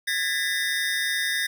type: tone cluster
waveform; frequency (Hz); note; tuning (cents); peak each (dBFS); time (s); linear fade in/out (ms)
square; 1654 / 1797 / 1985 / 3668; G#6 / A6 / B6 / A#7; -8 / +36 / +8 / -29; -30; 0.07-1.47; 10
effects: none